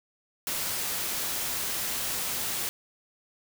white noise, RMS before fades -31 dBFS, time 0.47-2.69 s, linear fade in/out 0 ms, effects none

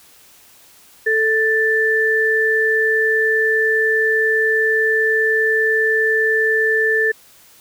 sine tone pair together, 440 / 1764.9 Hz, A4 / A6, 0 / +5 cents, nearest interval 2 octaves, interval 2405 cents, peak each -18 / -15 dBFS, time 1.06-7.12 s, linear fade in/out 10 ms, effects white hiss -48 dBFS RMS until 7.6 s

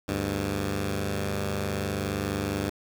10% pulse tone pair together, 74.62 / 99.6 Hz, D2 / G2, +28 / +28 cents, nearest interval perfect fourth, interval 500 cents, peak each -24 / -20 dBFS, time 0.08-2.7 s, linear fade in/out 10 ms, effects 7-bit

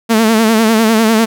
sawtooth tone with vibrato, 222.6 Hz, A3, 20 cents sharp, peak -4 dBFS, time 0.09-1.26 s, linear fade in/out 20 ms, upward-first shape sine, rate 10 Hz, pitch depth 61 cents each way, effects none

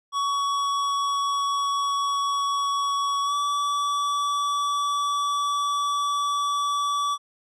square tone with pitch glide, 1124 to 1149.6 Hz, C#6 to D6, +24 to -37 cents, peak -23 dBFS, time 0.12-7.18 s, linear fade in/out 50 ms, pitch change +39 cents, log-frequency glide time 3.24-3.34 s, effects low-pass 7000 Hz 12 dB/octave

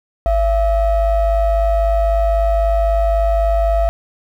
triangle ring-modulated tone, 311.1 Hz, D#4, in tune, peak -7 dBFS, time 0.26-3.89 s, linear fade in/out 0 ms, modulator 363 Hz, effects 8-bit

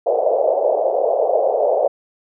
pink band-pass noise, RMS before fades -17 dBFS, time 0.06-1.88 s, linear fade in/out 10 ms, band 480 to 690 Hz, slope 48 dB/octave, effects none

